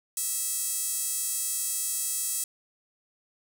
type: tone with high-pass filter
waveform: sawtooth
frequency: 653 Hz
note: E5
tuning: 17 cents flat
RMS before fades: -30 dBFS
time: 0.17-2.44 s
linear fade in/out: 2 ms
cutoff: 8500 Hz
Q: 2
effects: none